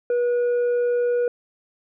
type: tone with tanh clipping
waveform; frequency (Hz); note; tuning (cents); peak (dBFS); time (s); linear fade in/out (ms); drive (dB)
triangle; 484.2; B4; -34; -19; 0.1-1.28; 2; 8
effects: none